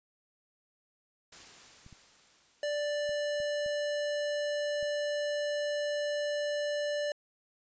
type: noise with exponential decay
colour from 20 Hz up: white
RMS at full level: -49 dBFS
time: 1.32-4.45 s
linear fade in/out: 5 ms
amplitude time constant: 680 ms
type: clicks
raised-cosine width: 5 ms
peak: -40 dBFS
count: 6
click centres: 1.864 / 1.927 / 3.093 / 3.402 / 3.662 / 4.828 s
type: tone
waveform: square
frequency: 587.3 Hz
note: D5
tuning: in tune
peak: -31 dBFS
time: 2.63-7.12 s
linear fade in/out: 2 ms
effects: resampled to 16000 Hz